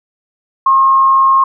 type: tone with frequency modulation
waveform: sine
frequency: 1074 Hz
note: C6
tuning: 45 cents sharp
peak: -6 dBFS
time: 0.66-1.44 s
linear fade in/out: 5 ms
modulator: 134 Hz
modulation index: 0.21
effects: none